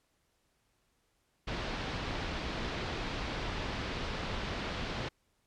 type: low-pass noise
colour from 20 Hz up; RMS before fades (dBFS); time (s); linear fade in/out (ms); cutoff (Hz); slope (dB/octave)
pink; -37; 1.47-5.09; 10; 4500; 24
effects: pink hiss -75 dBFS RMS until 5.46 s + low-pass 12000 Hz 12 dB/octave